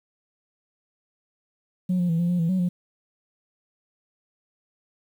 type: tone with pitch steps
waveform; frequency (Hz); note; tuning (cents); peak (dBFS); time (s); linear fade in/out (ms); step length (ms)
sine; 182.2 / 176.5 / 165.2 / 173.1 / 177.4 / 165.8 / 186.6 / 177.6; F#3 / F3 / E3 / F3 / F3 / E3 / F#3 / F3; -26 / +19 / +4 / -15 / +27 / +10 / +15 / +29; -18; 1.89-2.69; 10; 100
effects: tanh soft clip ceiling -18 dBFS + 9-bit